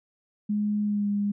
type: tone with pitch glide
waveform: sine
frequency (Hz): 208.6 to 203.8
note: G#3 to G#3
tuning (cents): +8 to -32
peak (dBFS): -23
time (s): 0.49-1.32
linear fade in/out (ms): 10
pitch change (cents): -40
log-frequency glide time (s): 0.83-1.08
effects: none